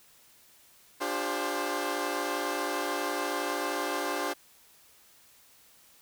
15% pulse tone cluster, 291.6 / 351.6 / 401.2 / 524 Hz, D4 / F4 / G4 / C5, -12 / +12 / +40 / +2 cents, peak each -29 dBFS, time 1-4.34 s, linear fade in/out 20 ms, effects white hiss -59 dBFS RMS until 6.01 s

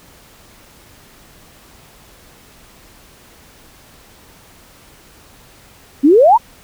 sine exponential sweep, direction up, 261 to 1000 Hz, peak -5 dBFS, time 6.03-6.38 s, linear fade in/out 20 ms, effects pink hiss -45 dBFS RMS until 6.63 s

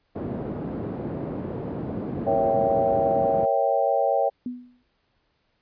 pink band-pass noise, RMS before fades -31 dBFS, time 0.15-3.46 s, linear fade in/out 10 ms, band 140 to 450 Hz, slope 12 dB/octave
sine chord, A# diminished seventh, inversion none, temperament equal, 466.2 / 554.4 / 659.3 / 784 Hz, A#4 / C#5 / E5 / G5, 0 / 0 / 0 / 0 cents, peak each -28 / -23 / -25 / -24 dBFS, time 2.26-4.3 s, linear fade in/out 20 ms
sine tone with exponential decay, 246.9 Hz, B3, in tune, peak -25 dBFS, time 4.46-4.83 s, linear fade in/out 2 ms, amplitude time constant 79 ms
effects pink hiss -70 dBFS RMS until 5.61 s + resampled to 11025 Hz

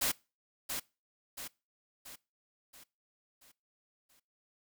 white noise with echo, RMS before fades -31 dBFS, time 0.01-0.12 s, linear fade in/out 10 ms, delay 680 ms, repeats 6, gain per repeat -6 dB, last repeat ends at 4.2 s, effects noise-tail reverb RT60 0.3 s tail -23 dB re dry

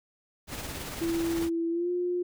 pink noise with tremolo, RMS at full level -36 dBFS, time 0.47-1.5 s, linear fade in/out 50 ms, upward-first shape sine, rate 18 Hz, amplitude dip 35%
sine tone with pitch glide, 333.5 to 355.4 Hz, E4 to F4, +20 to +30 cents, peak -26 dBFS, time 1.01-2.23 s, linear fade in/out 10 ms, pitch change +110 cents, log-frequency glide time 1.7-1.9 s
effects none

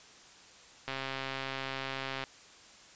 click train, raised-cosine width 0.3 ms, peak -20 dBFS, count 183, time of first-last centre 0.88-2.238 s, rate 134 Hz, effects white hiss -55 dBFS RMS until 2.95 s + resampled to 16000 Hz

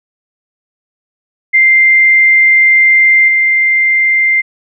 sine tone with level steps, 2093 Hz, C7, in tune, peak -4 / -7 dBFS, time 1.53-4.42 s, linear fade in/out 20 ms, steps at 3.28 s, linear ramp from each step 2 ms, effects none

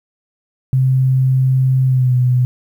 sine tone with pitch glide, 130.81 to 125.34 Hz, C3 to B2, 0 to +26 cents, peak -10 dBFS, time 0.73-2.45 s, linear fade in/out 0 ms, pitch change -74 cents, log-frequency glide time 1.86-2.15 s, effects 8-bit

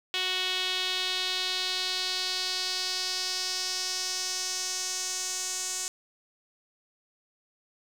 sawtooth tone with band-pass filter sweep, 370 Hz, F#4, in tune, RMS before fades -31 dBFS, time 0.14-5.88 s, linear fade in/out 0 ms, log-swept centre 3300 to 7000 Hz, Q 3, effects 8-bit

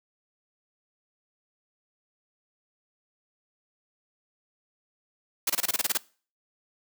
white noise bursts, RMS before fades -25 dBFS, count 10, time 5.47-5.975 s, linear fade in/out 5 ms, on 28 ms, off 25 ms, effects noise-tail reverb RT60 0.4 s tail -22 dB re dry + high-pass 200 Hz 12 dB/octave

